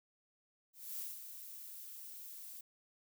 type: noise with ADSR envelope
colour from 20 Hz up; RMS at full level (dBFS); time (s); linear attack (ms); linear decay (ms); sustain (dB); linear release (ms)
violet; -42; 0.73-2.61; 260; 190; -8; 4
effects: none